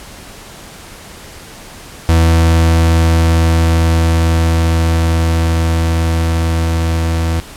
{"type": "tone with level ramp", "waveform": "40% pulse", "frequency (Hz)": 82.3, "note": "E2", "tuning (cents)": -2, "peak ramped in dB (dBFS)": [-6, -12], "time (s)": [2.09, 7.4], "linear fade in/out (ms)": 0, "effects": ["pink hiss -34 dBFS RMS until 7.56 s", "low-pass 12000 Hz 12 dB/octave"]}